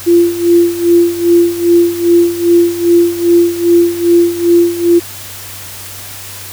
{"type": "tone with tremolo", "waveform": "sine", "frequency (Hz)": 343.9, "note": "F4", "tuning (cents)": -27, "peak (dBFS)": -3, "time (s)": [0.06, 5], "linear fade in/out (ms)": 20, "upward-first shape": "sine", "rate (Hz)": 2.5, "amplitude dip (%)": 80, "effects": ["added 97 Hz sine -35 dBFS peak until 6.52 s", "white hiss -28 dBFS RMS until 6.52 s"]}